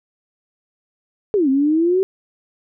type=exponential two-way sweep; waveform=sine; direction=down then up; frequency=440 to 261.6 to 388.3 Hz; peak=-13 dBFS; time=1.34-2.03 s; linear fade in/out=0 ms; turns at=1.49 s; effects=none